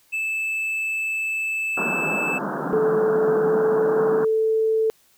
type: tone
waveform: triangle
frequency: 2627 Hz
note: E7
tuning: 7 cents flat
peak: -21 dBFS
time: 0.12-2.39 s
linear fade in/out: 20 ms
type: band-pass noise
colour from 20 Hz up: pink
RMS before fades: -27 dBFS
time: 1.77-4.25 s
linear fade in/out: 5 ms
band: 150 to 1600 Hz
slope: 96 dB/octave
type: tone with pitch glide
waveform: sine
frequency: 436.7 to 441.8 Hz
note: A4 to A4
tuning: -13 to +7 cents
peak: -17 dBFS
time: 2.73-4.9 s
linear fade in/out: 0 ms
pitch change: +20 cents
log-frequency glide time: 3.4-4.57 s
effects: white hiss -59 dBFS RMS until 5.17 s